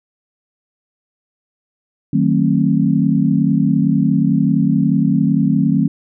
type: chord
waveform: sine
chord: D# diminished seventh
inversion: none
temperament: just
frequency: 155.56 / 186.68 / 224 / 268.8 Hz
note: D#3 / F#3 / A3 / C4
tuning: 0 / +16 / +31 / +47 cents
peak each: -17 dBFS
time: 2.13-5.88 s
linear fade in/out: 5 ms
effects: none